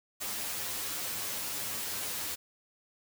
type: noise with comb filter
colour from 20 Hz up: white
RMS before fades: -36 dBFS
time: 0.2-2.36 s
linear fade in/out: 20 ms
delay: 9.7 ms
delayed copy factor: +0.95
effects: none

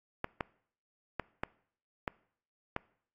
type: clicks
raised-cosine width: 0.5 ms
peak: -17 dBFS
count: 6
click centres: 0.244 / 0.408 / 1.197 / 1.435 / 2.078 / 2.764 s
effects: noise-tail reverb RT60 0.6 s tail -23 dB re dry + AAC 32 kbps

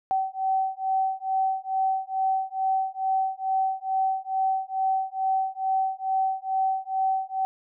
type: beating tone pair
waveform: sine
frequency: 764 / 766.3 Hz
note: G5 / G5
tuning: -45 / -40 cents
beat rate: 2.3 Hz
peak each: -26 dBFS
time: 0.11-7.45 s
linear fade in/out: 0 ms
effects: none

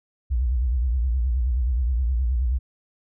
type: tone with vibrato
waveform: sine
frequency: 61.74 Hz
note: B1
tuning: in tune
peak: -19 dBFS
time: 0.3-2.59 s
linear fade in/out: 20 ms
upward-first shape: sine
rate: 9.5 Hz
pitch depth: 160 cents each way
effects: none

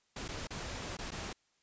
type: noise with dropouts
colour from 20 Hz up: pink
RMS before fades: -41 dBFS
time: 0.16-1.33 s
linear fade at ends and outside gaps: 5 ms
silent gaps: 0.281-0.287 / 0.472-0.505 / 0.97-0.987 / 1.107-1.117 s
effects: white hiss -74 dBFS RMS until 1.62 s + resampled to 16000 Hz

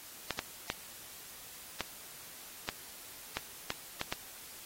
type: clicks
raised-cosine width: 0.2 ms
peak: -15 dBFS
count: 9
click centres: 0.307 / 0.391 / 0.701 / 1.807 / 2.689 / 3.37 / 3.704 / 4.014 / 4.125 s
effects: white hiss -50 dBFS RMS until 4.65 s + AAC 48 kbps

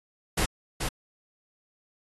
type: noise with echo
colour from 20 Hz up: pink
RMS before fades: -26 dBFS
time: 0.37-0.46 s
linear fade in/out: 10 ms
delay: 430 ms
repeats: 1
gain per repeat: -4 dB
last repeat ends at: 0.89 s
effects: AAC 32 kbps

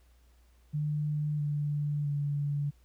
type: tone with pitch steps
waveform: sine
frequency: 149.6 / 146.86 / 144.17 Hz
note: D3 / D3 / D3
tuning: +32 / 0 / -32 cents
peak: -28 dBFS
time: 0.73-2.71 s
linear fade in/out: 20 ms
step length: 660 ms
effects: added 60 Hz sine -59 dBFS peak until 2.84 s + pink hiss -70 dBFS RMS until 2.84 s

